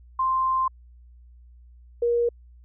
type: tone pair in turn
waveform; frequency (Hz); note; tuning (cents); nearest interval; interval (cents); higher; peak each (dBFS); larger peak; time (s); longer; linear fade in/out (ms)
sine; 1046.5 / 474.2; C6 / A#4; 0 / +30; octave + major second; 1370; first; -20 / -19; second; 0.19-0.68 / 2.02-2.29; first; 5
effects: added 60 Hz sine -47 dBFS peak until 2.64 s

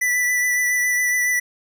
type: tone with vibrato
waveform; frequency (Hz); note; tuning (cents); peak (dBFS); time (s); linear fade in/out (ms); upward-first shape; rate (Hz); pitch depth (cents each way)
square; 1975.5; B6; 0; -18; 0.01-1.4; 10; triangle; 7.2; 21
effects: none

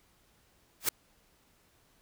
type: noise with exponential growth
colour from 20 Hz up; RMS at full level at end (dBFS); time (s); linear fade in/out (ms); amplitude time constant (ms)
white; -22; 0.8-0.89; 5; 18
effects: pink hiss -67 dBFS RMS until 2.01 s

